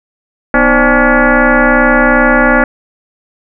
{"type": "tone with frequency modulation", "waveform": "sine", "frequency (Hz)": 587.3, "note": "D5", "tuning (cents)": 0, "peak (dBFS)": -5, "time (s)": [0.54, 2.64], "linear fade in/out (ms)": 2, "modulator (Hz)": 278, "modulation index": 4.5, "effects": []}